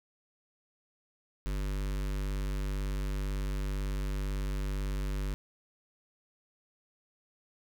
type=tone with notch filter; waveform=square; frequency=49 Hz; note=G1; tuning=in tune; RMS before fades=-33 dBFS; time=1.46-5.34 s; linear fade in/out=0 ms; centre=730 Hz; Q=1.8; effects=none